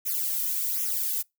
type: noise with flanger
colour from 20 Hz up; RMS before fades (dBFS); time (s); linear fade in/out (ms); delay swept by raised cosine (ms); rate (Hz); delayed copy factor
violet; -28; 0.05-1.23; 20; 0.22 to 1.82; 1.3; -0.85
effects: noise-tail reverb RT60 0.2 s tail -26 dB re dry